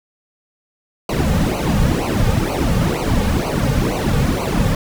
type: noise with flanger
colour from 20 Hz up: brown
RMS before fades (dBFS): -17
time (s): 1.09-4.75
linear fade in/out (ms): 2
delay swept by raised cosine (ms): 0.56 to 3.06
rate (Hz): 2.1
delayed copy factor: -0.95
effects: none